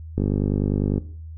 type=click train; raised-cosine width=3 ms; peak=-9 dBFS; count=41; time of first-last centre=0.18-0.98 s; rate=50 Hz; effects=noise-tail reverb RT60 0.5 s tail -17 dB re dry + added 80 Hz sine -34 dBFS peak until 1.37 s